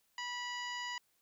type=harmonic tone; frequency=977 Hz; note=B5; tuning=19 cents flat; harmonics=1 / 2 / 3 / 4 / 5 / 6 / 7; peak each=-43 / -42 / -45 / -56 / -49 / -60 / -52 dBFS; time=0.18-0.98 s; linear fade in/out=2 ms; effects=white hiss -75 dBFS RMS until 1.21 s